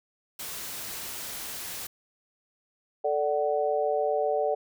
white noise, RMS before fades -37 dBFS, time 0.39-1.87 s, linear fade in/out 5 ms
sine chord, D major, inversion second, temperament equal with one note detuned, 440 / 587.3 / 749.5 Hz, A4 / D5 / F#5, 0 / 0 / +22 cents, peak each -28 / -27 / -29 dBFS, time 3.04-4.55 s, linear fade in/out 10 ms
effects none

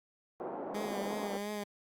white band-pass noise, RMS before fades -40 dBFS, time 0.4-1.37 s, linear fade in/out 0 ms, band 210 to 840 Hz, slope 24 dB/octave
15% pulse tone with vibrato, 205 Hz, G#3, 22 cents flat, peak -30 dBFS, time 0.74-1.64 s, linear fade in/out 10 ms, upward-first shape triangle, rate 2.9 Hz, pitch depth 55 cents each way
effects Opus 48 kbps

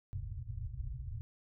white low-pass noise, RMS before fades -41 dBFS, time 0.13-1.21 s, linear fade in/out 0 ms, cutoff 130 Hz, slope 96 dB/octave, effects none

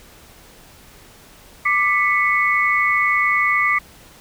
sine tone cluster, 1184 / 1992 / 2205 Hz, D6 / B6 / C#7, +14 / +14 / -10 cents, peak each -19 dBFS, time 1.65-3.79 s, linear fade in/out 10 ms, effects pink hiss -46 dBFS RMS until 4.2 s

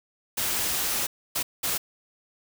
white noise bursts at uneven times, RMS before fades -27 dBFS, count 3, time 0.37-1.07 / 1.35-1.43 / 1.63-1.78 s, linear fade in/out 10 ms, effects none

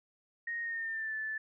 sine tone with pitch glide, 1864.7 to 1749.9 Hz, A#6 to A6, 0 to -10 cents, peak -34 dBFS, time 0.47-1.38 s, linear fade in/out 5 ms, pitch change -110 cents, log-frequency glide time 0.62-1.15 s, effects none

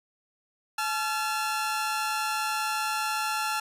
sawtooth tone pair together, 861.2 / 1367 Hz, A5 / F6, -37 / -37 cents, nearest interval minor sixth, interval 800 cents, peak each -26 dBFS, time 0.78-3.6 s, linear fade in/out 5 ms, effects resampled to 32000 Hz

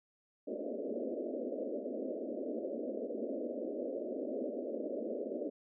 white band-pass noise, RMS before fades -39 dBFS, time 0.47-5.5 s, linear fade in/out 10 ms, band 220 to 620 Hz, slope 96 dB/octave, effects none

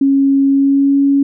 sine tone with pitch glide, 274.6 to 278.6 Hz, C#4 to C#4, -16 to +9 cents, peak -8 dBFS, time 0.01-1.23 s, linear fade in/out 5 ms, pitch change +25 cents, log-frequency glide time 0.47-0.97 s, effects none

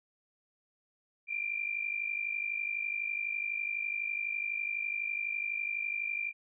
sine tone pair together, 2362 / 2414 Hz, D7 / D7, +9 / +47 cents, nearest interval unison, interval 38 cents, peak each -34 / -36 dBFS, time 1.27-6.33 s, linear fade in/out 50 ms, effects none

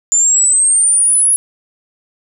sine exponential sweep, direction up, 7100 to 10610 Hz, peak -8 dBFS, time 0.12-1.36 s, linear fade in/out 0 ms, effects none

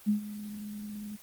sine tone with ADSR envelope, 209.1 Hz, G#3, 12 cents sharp, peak -21 dBFS, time 0.06-1.17 s, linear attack 31 ms, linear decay 110 ms, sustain -16 dB, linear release 16 ms, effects white hiss -53 dBFS RMS until 1.22 s + Opus 24 kbps

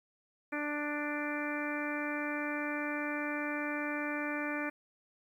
harmonic tone, 295 Hz, D4, 8 cents sharp, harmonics 1 / 2 / 3 / 4 / 5 / 6 / 7 / 8, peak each -37 / -41 / -45 / -44 / -42 / -41 / -46 / -42 dBFS, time 0.52-4.7 s, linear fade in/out 10 ms, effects 11-bit

